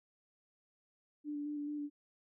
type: tone with vibrato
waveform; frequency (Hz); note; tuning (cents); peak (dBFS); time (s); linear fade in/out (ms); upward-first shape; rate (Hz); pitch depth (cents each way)
sine; 293.7; D4; 0; -37; 1.24-1.9; 50; square; 4.6; 15
effects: none